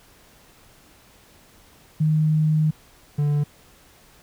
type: tone pair in turn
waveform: sine / triangle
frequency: 155 / 146.5 Hz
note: D#3 / D3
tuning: -6 / -4 cents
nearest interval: minor second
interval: 98 cents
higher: first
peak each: -16 dBFS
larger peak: neither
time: 2-2.71 / 3.18-3.44 s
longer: first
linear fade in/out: 10 ms
effects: pink hiss -53 dBFS RMS until 4.22 s